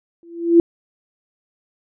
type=tone with exponential growth; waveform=sine; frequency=338.6 Hz; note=E4; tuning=46 cents sharp; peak=-4 dBFS; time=0.23-0.6 s; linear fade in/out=1 ms; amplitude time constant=79 ms; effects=none